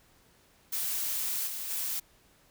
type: noise with level steps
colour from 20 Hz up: blue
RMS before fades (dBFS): -32 / -37 / -33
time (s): 0.72-2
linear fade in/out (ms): 10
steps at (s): 1.46 / 1.69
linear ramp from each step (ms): 20
effects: pink hiss -63 dBFS RMS until 2.5 s